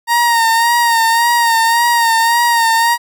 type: tone with vibrato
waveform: 30% pulse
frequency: 929 Hz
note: A#5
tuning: 6 cents flat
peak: -7 dBFS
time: 0.07-2.98 s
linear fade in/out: 50 ms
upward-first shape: sine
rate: 1.8 Hz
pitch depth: 43 cents each way
effects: none